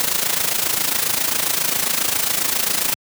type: noise with amplitude modulation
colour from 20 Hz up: white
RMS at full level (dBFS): -17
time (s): 0-2.94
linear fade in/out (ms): 0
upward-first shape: sine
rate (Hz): 27.4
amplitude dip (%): 70
effects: high-pass 100 Hz 12 dB/octave